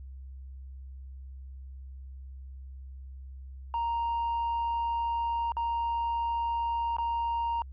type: tone with dropouts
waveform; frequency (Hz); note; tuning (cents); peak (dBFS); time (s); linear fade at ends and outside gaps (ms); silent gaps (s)
sine; 932.3; A#5; 0; -25; 3.74-7.62; 1; 5.52-5.568 / 6.967-6.984
effects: tanh soft clip ceiling -26 dBFS + added 66 Hz sine -41 dBFS peak until 7.72 s